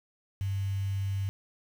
sine tone with quantisation, 98 Hz, G2, in tune, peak -28 dBFS, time 0.41-1.29 s, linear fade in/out 0 ms, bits 8, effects none

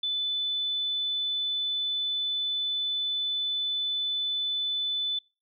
sine tone, 3500 Hz, A7, 10 cents flat, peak -26 dBFS, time 0.03-5.19 s, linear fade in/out 5 ms, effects noise-tail reverb RT60 0.3 s tail -23 dB re dry

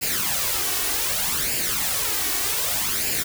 white noise with flanger, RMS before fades -24 dBFS, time 0.01-3.24 s, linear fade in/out 20 ms, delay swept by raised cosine 0.41 to 2.71 ms, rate 0.65 Hz, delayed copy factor +0.65, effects none

